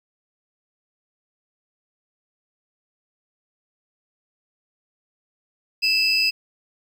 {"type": "tone pair together", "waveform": "triangle", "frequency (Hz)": [2637, 4978], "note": ["E7", "D#8"], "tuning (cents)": [0, 0], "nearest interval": "major seventh", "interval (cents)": 1100, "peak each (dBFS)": -18, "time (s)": [5.82, 6.31], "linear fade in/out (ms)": 20, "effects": ["tanh soft clip ceiling -9 dBFS", "9-bit"]}